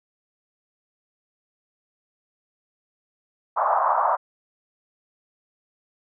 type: band-pass noise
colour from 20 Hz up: white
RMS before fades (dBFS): -21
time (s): 3.56-4.17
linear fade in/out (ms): 20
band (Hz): 630 to 1200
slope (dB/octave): 48
effects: none